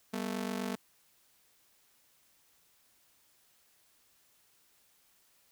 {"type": "ring-modulated tone", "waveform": "sawtooth", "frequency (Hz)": 220, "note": "A3", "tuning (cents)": 0, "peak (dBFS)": -27, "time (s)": [0.13, 0.76], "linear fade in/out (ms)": 10, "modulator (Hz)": 24, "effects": ["white hiss -68 dBFS RMS until 5.51 s"]}